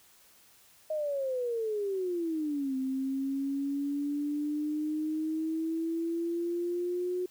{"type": "exponential two-way sweep", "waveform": "sine", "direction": "down then up", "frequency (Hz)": [630, 261.6, 363.9], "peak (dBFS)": -29, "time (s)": [0.9, 7.26], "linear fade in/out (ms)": 5, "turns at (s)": 2.76, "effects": ["white hiss -60 dBFS RMS until 7.3 s"]}